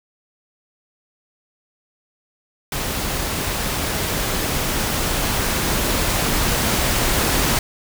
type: noise with level ramp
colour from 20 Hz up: pink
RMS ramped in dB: -24 to -18 dBFS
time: 2.72-7.59 s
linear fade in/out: 2 ms
effects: none